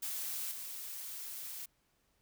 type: noise with level steps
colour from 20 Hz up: blue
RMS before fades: -39 / -44 dBFS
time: 0.02-1.66 s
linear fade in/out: 10 ms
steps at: 0.51 s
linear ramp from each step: 10 ms
effects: pink hiss -75 dBFS RMS until 2.21 s